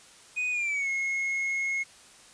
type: tone with pitch glide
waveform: triangle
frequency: 2489 to 2167 Hz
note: D#7 to C#7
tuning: 0 to -40 cents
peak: -25 dBFS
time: 0.36-1.84 s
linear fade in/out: 20 ms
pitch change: -240 cents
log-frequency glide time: 0.51-0.89 s
effects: white hiss -53 dBFS RMS until 2.33 s + resampled to 22050 Hz